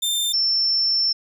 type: tone pair in turn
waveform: sawtooth / sine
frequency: 3589 / 5377 Hz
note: A7 / E8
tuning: +34 / +33 cents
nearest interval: perfect fifth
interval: 699 cents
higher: second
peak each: -17 dBFS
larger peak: neither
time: 0.02-0.33 / 0.33-1.13 s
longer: second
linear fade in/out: 10 ms
effects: none